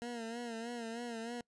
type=tone with vibrato; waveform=20% pulse; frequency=233.1 Hz; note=A#3; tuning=in tune; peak=-35 dBFS; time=0.02-1.41 s; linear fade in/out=0 ms; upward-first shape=sine; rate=3.2 Hz; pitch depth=64 cents each way; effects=noise-tail reverb RT60 0.1 s tail -25 dB re dry + resampled to 22050 Hz